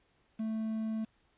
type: tone with quantisation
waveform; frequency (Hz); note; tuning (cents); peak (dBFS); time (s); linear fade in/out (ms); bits
triangle; 220.4; A3; +3; -30; 0.39-1.05; 10; 9
effects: pink hiss -71 dBFS RMS until 1.37 s + resampled to 8000 Hz